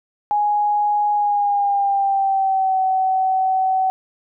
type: tone with pitch glide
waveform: sine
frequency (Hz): 830.6 to 757.3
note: G#5 to F#5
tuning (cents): 0 to +40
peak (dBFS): -15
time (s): 0.31-3.9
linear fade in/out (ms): 0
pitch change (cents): -160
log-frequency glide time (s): 1.13-2.79
effects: none